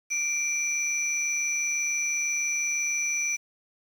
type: tone pair together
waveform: sine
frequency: 2349 / 5923 Hz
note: D7 / F#8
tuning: 0 / +1 cents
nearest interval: octave + major third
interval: 1601 cents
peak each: -27 dBFS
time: 0.1-3.37 s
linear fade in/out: 20 ms
effects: tanh soft clip ceiling -18 dBFS + 8-bit